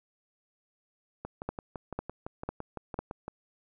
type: two click trains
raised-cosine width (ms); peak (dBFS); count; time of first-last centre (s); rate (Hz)
1; -23 / -18; 13 / 4; 1.25-3.28 / 1.49-2.99; 5.91 / 2
effects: none